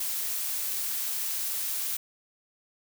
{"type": "noise", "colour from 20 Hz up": "blue", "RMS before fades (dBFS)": -31, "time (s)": [0, 1.97], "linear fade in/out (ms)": 5, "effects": []}